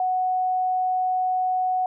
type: tone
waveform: sine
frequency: 740 Hz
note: F#5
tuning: in tune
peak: -20 dBFS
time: 0-1.86 s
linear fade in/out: 2 ms
effects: none